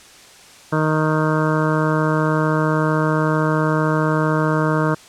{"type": "harmonic tone", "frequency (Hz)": 155.56, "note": "D#3", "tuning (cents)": 0, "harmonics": [1, 2, 3, 4, 6, 7, 8, 9, 10], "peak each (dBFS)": [-19, -22, -24, -25, -27, -27, -28, -29, -29], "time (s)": [0.72, 4.95], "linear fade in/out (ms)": 10, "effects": ["white hiss -44 dBFS RMS until 5.08 s", "low-pass 8000 Hz 12 dB/octave"]}